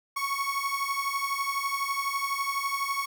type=beating tone pair; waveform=30% pulse; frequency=1102 / 1114 Hz; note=C#6 / C#6; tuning=-11 / +8 cents; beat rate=12 Hz; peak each=-28 / -28 dBFS; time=0.16-3.06 s; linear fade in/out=10 ms; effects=9-bit